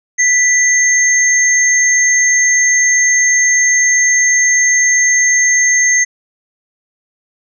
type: tone pair together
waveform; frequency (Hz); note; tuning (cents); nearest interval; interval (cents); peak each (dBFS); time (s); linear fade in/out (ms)
sine; 1981 / 6366; B6 / G8; +5 / +26; octave + minor sixth; 2021; -11; 0.18-6.05; 20
effects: none